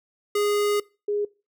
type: tone pair in turn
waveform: square / sine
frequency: 412.9 / 412.9 Hz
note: G#4 / G#4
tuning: -10 / -10 cents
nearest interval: unison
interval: 0 cents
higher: neither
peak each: -21 / -22 dBFS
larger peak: first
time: 0.35-0.8 / 1.08-1.25 s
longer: first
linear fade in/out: 5 ms
effects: noise-tail reverb RT60 0.3 s tail -22 dB re dry